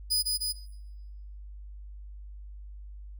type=tone with echo; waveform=sawtooth; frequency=4975 Hz; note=D#8; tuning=1 cent flat; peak=-21 dBFS; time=0.1-0.23 s; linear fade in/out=20 ms; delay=150 ms; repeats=2; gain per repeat=-2 dB; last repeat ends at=0.53 s; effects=noise-tail reverb RT60 1.0 s tail -20 dB re dry + added 50 Hz sine -41 dBFS peak until 3.19 s